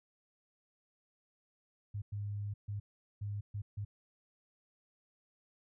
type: tone bursts at uneven times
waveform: sine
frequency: 102.5 Hz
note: G#2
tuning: 22 cents flat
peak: -36 dBFS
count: 6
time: 1.94-2.02 / 2.12-2.54 / 2.68-2.8 / 3.21-3.41 / 3.54-3.62 / 3.77-3.85 s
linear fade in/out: 10 ms
effects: none